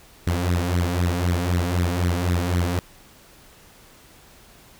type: tone with flanger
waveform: sawtooth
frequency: 88 Hz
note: F2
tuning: 14 cents sharp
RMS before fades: -22 dBFS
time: 0.27-2.79 s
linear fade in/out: 0 ms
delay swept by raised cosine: 0.51 to 4.31 ms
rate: 3.9 Hz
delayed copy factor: +0.75
effects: pink hiss -50 dBFS RMS until 4.79 s